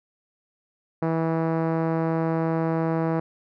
5% pulse tone with low-pass filter, 162.9 Hz, E3, 20 cents flat, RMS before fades -24 dBFS, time 1.02-3.2 s, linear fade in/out 5 ms, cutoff 600 Hz, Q 0.52, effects none

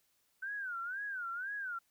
sine tone with vibrato, 1506 Hz, F#6, 30 cents sharp, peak -37 dBFS, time 0.42-1.79 s, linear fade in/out 10 ms, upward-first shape sine, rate 2 Hz, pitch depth 180 cents each way, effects white hiss -75 dBFS RMS until 1.9 s

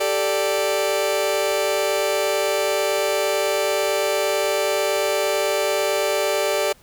sawtooth chord, G suspended second, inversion none, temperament just, 392 / 441 / 588 Hz, G4 / A4 / D5, 0 / +4 / +2 cents, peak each -21 / -21 / -17 dBFS, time 0-6.73 s, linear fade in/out 10 ms, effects pink hiss -53 dBFS RMS until 6.82 s

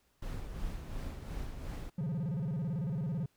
brown noise with tremolo, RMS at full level -38 dBFS, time 0.22-1.9 s, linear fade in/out 5 ms, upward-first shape sine, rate 2.8 Hz, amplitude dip 45%
triangle tone with vibrato, 155.56 Hz, D#3, in tune, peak -30 dBFS, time 1.98-3.26 s, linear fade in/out 5 ms, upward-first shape square, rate 18 Hz, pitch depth 230 cents each way
effects pink hiss -73 dBFS RMS until 3.36 s

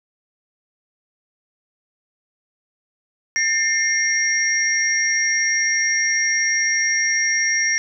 sine tone cluster, 1803 / 2119 / 5640 Hz, A6 / C7 / F8, +42 / +21 / +16 cents, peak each -21 dBFS, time 3.36-7.78 s, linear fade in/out 0 ms, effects none

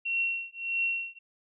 sine tone with tremolo, 2729 Hz, F7, 41 cents flat, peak -24 dBFS, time 0.05-1.19 s, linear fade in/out 10 ms, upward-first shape triangle, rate 1.6 Hz, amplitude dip 100%, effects none

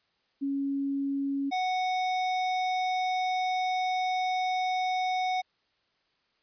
sine / square tone pair in turn, 277.2 / 740 Hz, C#4 / F#5, 0 / 0 cents, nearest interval octave + perfect fourth, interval 1700 cents, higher second, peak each -27 dBFS, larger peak neither, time 0.41-1.51 / 1.51-5.42 s, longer second, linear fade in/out 20 ms, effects white hiss -72 dBFS RMS until 6.42 s + resampled to 11025 Hz

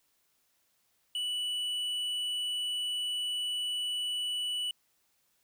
sine tone with tanh clipping, 2960 Hz, F#7, in tune, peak -32 dBFS, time 1.15-4.71 s, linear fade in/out 2 ms, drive 7 dB, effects white hiss -73 dBFS RMS until 5.43 s

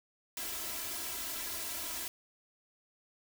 white noise with comb filter, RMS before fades -39 dBFS, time 0.37-2.08 s, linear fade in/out 2 ms, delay 3 ms, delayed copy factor +0.9, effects none

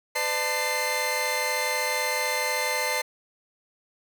sawtooth tone cluster, 507 / 600 / 888 / 2084 Hz, B4 / D5 / A5 / C7, +45 / +37 / +16 / -7 cents, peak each -28 / -29 / -27 / -24 dBFS, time 0.15-3.02 s, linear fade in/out 10 ms, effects none

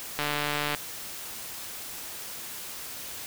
click train, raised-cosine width 0.3 ms, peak -12 dBFS, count 83, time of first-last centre 0.19-0.748 s, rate 147 Hz, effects white hiss -39 dBFS RMS until 3.26 s

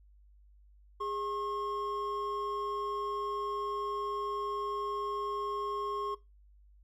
triangle tone pair together, 410 / 1078.9 Hz, G#4 / C#6, -22 / -47 cents, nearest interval octave + perfect fourth, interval 1675 cents, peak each -36 / -33 dBFS, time 1-6.15 s, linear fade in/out 10 ms, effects noise-tail reverb RT60 0.2 s tail -17 dB re dry + added 50 Hz sine -57 dBFS peak until 6.83 s

